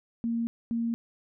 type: tone bursts at uneven times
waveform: sine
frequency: 231.8 Hz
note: A#3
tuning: 10 cents flat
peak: -26 dBFS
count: 2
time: 0.24-0.47 / 0.71-0.94 s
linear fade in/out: 0 ms
effects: none

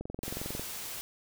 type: click train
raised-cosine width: 2 ms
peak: -24 dBFS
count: 14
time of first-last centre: 0.01-0.596 s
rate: 22.2 Hz
type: noise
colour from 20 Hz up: white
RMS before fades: -40 dBFS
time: 0.23-1.01 s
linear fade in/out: 0 ms
effects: none

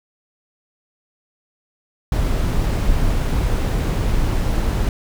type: noise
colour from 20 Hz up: brown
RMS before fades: -18 dBFS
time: 2.12-4.89 s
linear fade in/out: 2 ms
effects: none

